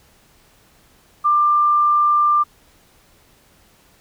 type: tone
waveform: sine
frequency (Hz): 1189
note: D6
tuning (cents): +21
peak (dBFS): -12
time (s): 1.24-2.44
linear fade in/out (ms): 20
effects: pink hiss -54 dBFS RMS until 4 s